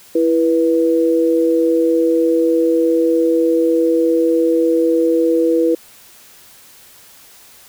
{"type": "tone pair together", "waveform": "sine", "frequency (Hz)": [331.2, 487.9], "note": ["E4", "B4"], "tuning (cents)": [8, -21], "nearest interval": "perfect fifth", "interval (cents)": 671, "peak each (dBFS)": -14, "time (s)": [0.15, 5.75], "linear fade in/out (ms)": 5, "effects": ["white hiss -44 dBFS RMS until 7.68 s"]}